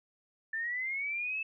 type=linear sweep; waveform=sine; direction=up; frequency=1760 to 2637 Hz; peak=-32 dBFS; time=0.53-1.43 s; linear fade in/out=5 ms; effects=none